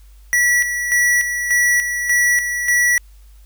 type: tone with tremolo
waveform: square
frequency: 1944 Hz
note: B6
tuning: 28 cents flat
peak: -13 dBFS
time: 0.33-2.98 s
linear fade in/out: 0 ms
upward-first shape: square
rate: 1.7 Hz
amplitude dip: 55%
effects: added 50 Hz sine -41 dBFS peak until 3.45 s + white hiss -57 dBFS RMS until 3.45 s